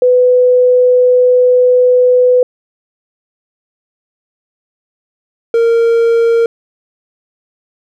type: tone pair in turn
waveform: sine / triangle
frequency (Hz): 499 / 462.7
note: B4 / A#4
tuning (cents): +18 / -13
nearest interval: minor second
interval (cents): 131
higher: first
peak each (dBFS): -5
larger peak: neither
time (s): 0.02-2.43 / 5.54-6.46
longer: first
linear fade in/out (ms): 2
effects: none